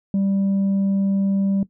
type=tone; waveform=sine; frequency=196 Hz; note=G3; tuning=in tune; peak=-14 dBFS; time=0.14-1.63 s; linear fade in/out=2 ms; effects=noise-tail reverb RT60 0.1 s tail -18 dB re dry + tanh soft clip ceiling -16 dBFS